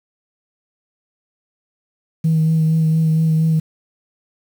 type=tone with vibrato; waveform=sine; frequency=159.7 Hz; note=D#3; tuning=45 cents sharp; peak=-11 dBFS; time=2.24-3.6 s; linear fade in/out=10 ms; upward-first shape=sine; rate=4.3 Hz; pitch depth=19 cents each way; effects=tanh soft clip ceiling -9 dBFS + 7-bit